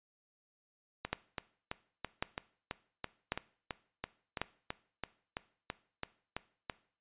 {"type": "two click trains", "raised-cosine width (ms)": 0.3, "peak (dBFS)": [-16, -20], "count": [4, 18], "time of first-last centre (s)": [[1.13, 4.416], [1.05, 6.698]], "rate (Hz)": [0.913, 3.01], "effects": ["noise-tail reverb RT60 0.5 s tail -19 dB re dry", "resampled to 8000 Hz"]}